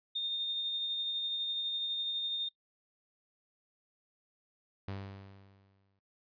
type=tone with tremolo; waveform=sine; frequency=3650 Hz; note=A#7; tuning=37 cents flat; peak=-31 dBFS; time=0.15-2.49 s; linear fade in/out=10 ms; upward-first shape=sine; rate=12 Hz; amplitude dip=25%
type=tone with exponential decay; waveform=sawtooth; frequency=98 Hz; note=G2; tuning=in tune; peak=-33 dBFS; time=4.88-5.99 s; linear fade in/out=0 ms; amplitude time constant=240 ms
effects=noise-tail reverb RT60 0.1 s tail -17 dB re dry + resampled to 11025 Hz